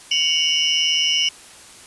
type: tone cluster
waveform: sine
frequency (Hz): 2236 / 2829 / 2987 / 5260 / 5780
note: C#7 / F7 / F#7 / E8 / F#8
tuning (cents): +14 / +22 / +16 / -5 / -41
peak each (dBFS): -27 / -20 / -20 / -26 / -28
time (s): 0.11-1.29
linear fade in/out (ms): 5
effects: white hiss -43 dBFS RMS until 1.86 s + resampled to 24000 Hz